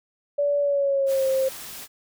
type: tone with pitch glide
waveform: sine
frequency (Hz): 575 to 530.3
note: D5 to C5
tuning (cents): -37 to +23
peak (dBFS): -19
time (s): 0.38-1.49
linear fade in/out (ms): 10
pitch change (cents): -140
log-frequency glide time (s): 0.6-1.28
type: noise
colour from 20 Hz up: white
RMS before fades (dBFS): -38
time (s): 1.06-1.88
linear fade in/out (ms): 50
effects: none